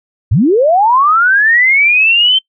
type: linear sweep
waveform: sine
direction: up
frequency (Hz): 77.6 to 3119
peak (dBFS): -6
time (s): 0.31-2.39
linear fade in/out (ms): 10
effects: noise-tail reverb RT60 0.1 s tail -24 dB re dry